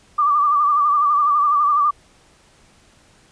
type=tone with vibrato; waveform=sine; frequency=1174.7 Hz; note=D6; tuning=in tune; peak=-13 dBFS; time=0.18-1.91 s; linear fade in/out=10 ms; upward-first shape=sine; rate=12 Hz; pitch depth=59 cents each way; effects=pink hiss -53 dBFS RMS until 3.31 s + resampled to 22050 Hz